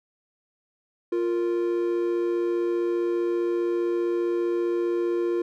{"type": "tone pair together", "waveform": "triangle", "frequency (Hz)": [349.2, 464.4], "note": ["F4", "A#4"], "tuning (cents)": [0, -7], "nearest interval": "perfect fourth", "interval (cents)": 493, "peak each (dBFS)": [-21, -28], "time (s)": [1.12, 5.42], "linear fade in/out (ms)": 5, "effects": []}